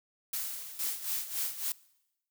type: noise with exponential decay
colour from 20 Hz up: blue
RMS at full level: -33 dBFS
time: 0.33-1.62 s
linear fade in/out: 5 ms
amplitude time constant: 280 ms
type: noise with tremolo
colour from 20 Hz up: blue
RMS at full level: -32 dBFS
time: 0.79-1.72 s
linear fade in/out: 2 ms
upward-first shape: sine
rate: 3.6 Hz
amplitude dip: 75%
effects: noise-tail reverb RT60 0.9 s tail -22 dB re dry